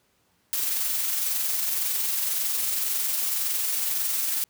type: noise with amplitude modulation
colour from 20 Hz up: blue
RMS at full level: -25 dBFS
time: 0.53-4.44 s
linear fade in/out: 0 ms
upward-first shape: sine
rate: 21.9 Hz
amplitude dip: 30%
effects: pink hiss -67 dBFS RMS until 4.49 s + high-pass 80 Hz 12 dB/octave